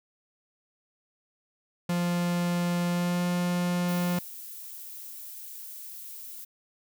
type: tone with pitch glide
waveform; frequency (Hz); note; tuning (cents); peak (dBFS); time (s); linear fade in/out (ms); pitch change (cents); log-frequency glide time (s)
45% pulse; 174.61 to 176.64; F3 to F3; 0 to +20; -25; 1.89-4.19; 5; +20; 2.88-3.23
type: noise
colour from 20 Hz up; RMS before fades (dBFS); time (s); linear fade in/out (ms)
violet; -42; 3.88-6.45; 10
effects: none